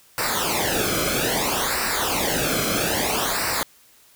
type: noise with flanger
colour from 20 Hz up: pink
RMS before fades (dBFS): -23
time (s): 0.18-3.63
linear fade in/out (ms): 0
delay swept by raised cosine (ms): 0.3 to 1.1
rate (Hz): 0.61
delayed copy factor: -0.8
effects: white hiss -54 dBFS RMS until 4.15 s